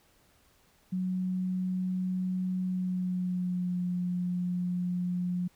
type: tone with pitch glide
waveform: sine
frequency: 184.4 to 178.63 Hz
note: F#3 to F3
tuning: -6 to +39 cents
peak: -28 dBFS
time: 0.92-5.48 s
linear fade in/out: 10 ms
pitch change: -55 cents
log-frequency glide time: 2.64-3.83 s
effects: pink hiss -65 dBFS RMS until 5.55 s